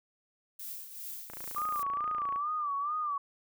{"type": "noise with tremolo", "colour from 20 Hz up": "violet", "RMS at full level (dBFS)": -40, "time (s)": [0.59, 1.83], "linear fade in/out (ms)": 5, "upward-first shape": "triangle", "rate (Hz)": 2.5, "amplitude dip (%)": 65}
{"type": "click train", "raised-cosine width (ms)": 0.5, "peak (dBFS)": -30, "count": 31, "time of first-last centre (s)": [1.3, 2.36], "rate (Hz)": 28.3}
{"type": "tone with vibrato", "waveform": "sine", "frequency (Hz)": 1177, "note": "D6", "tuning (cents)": 3, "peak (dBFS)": -30, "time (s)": [1.56, 3.18], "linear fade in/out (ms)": 5, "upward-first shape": "sine", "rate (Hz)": 2.3, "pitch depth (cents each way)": 94}
{"effects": []}